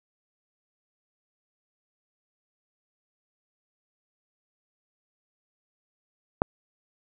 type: click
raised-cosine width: 1 ms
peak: -6 dBFS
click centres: 6.419 s
effects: none